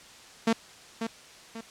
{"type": "tone with echo", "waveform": "sawtooth", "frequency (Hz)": 226.8, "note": "A#3", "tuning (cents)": -47, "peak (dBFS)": -17, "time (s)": [0.47, 0.53], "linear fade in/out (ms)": 5, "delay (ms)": 540, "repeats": 2, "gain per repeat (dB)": -8, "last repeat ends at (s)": 1.61, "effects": ["white hiss -50 dBFS RMS until 1.7 s", "low-pass 7000 Hz 12 dB/octave"]}